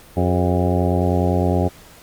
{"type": "harmonic tone with a mistuned harmonic", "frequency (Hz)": 89.7, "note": "F2", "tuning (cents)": 47, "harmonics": [1, 2, 3, 4, 5, 6, 7, 8, 9], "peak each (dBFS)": [-19, -22, -24, -25, -26, -27, -27, -28, -29], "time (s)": [0.16, 1.69], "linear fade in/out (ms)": 20, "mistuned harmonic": 5, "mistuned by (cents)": -74, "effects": ["pink hiss -45 dBFS RMS until 2.02 s", "Opus 48 kbps"]}